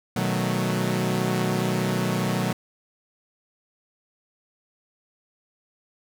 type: chord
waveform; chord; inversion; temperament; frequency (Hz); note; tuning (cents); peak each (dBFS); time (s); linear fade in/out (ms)
sawtooth; B dominant seventh; none; equal; 123.47 / 155.56 / 185 / 220; B2 / D#3 / F#3 / A3; 0 / 0 / 0 / 0; -24 / -26 / -22 / -26; 0.16-2.53; 5
effects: none